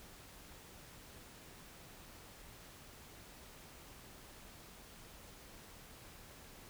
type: silence
effects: pink hiss -56 dBFS RMS until 6.69 s